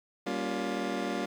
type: chord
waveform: 25% pulse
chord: G half-diminished seventh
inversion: none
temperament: just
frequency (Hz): 196 / 235.2 / 282.2 / 352.8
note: G3 / Bb3 / Db4 / F4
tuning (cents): 0 / +16 / +31 / +18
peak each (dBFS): -33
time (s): 0.26-1.26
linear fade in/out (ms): 10
effects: low-pass 6000 Hz 12 dB/octave + 9-bit